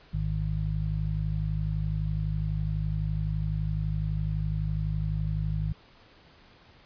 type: harmonic tone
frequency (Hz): 51.91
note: G#1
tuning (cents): 0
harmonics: 1 / 2 / 3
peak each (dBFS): -30 / -32 / -30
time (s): 0.13-5.73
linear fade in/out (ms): 10
effects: pink hiss -56 dBFS RMS until 6.85 s + resampled to 11025 Hz